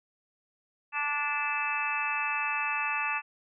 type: harmonic tone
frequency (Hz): 291.9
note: D4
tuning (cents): -10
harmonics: 3 / 4 / 5 / 6 / 7 / 8 / 9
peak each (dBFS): -35 / -35 / -38 / -37 / -41 / -40 / -31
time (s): 0.92-3.22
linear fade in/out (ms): 50
effects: none